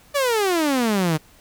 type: exponential sweep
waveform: sawtooth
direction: down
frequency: 589 to 150.1 Hz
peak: -14 dBFS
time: 0.14-1.18 s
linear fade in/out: 20 ms
effects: pink hiss -52 dBFS RMS until 1.4 s